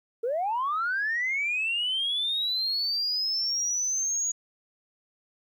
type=linear sweep; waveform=sine; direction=up; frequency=440 to 6780 Hz; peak=-24 dBFS; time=0.23-4.32 s; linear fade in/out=10 ms; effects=tanh soft clip ceiling -21 dBFS + 11-bit